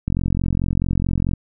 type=click train; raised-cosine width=5 ms; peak=-8 dBFS; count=57; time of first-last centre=0.08-1.336 s; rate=44.6 Hz; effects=none